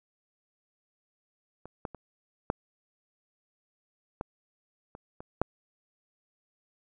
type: clicks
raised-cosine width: 1 ms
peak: -29 / -20 / -28 / -12 / -19 / -30 / -28 / -10 dBFS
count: 8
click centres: 1.656 / 1.852 / 1.947 / 2.501 / 4.211 / 4.951 / 5.205 / 5.416 s
effects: none